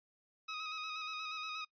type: tone with vibrato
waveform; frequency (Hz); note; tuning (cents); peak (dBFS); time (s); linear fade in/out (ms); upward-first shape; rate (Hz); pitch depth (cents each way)
15% pulse; 1264; D#6; +27; -33; 0.48-1.65; 10; square; 8.4; 25
effects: noise-tail reverb RT60 0.1 s tail -22 dB re dry + resampled to 11025 Hz